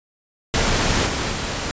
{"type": "noise with level steps", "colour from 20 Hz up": "pink", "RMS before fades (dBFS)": [-19, -23, -25], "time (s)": [0.54, 1.71], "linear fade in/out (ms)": 0, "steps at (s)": [1.06, 1.31], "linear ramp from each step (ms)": 10, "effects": ["resampled to 16000 Hz"]}